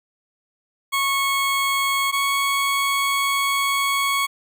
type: tone pair in turn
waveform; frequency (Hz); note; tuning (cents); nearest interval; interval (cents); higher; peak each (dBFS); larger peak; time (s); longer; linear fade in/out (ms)
20% pulse; 1100 / 1108.9; C#6 / C#6; -14 / 0; unison; 14; second; -14; neither; 0.92-2.12 / 2.12-4.27; second; 20
effects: none